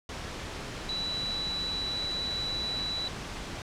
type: tone in noise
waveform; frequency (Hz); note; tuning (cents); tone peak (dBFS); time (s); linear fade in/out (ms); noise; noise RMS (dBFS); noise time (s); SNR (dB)
sine; 3951; B7; 0; -30; 0.89-3.08; 2; pink; -38; 0.09-3.62; +5
effects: low-pass 6000 Hz 12 dB/octave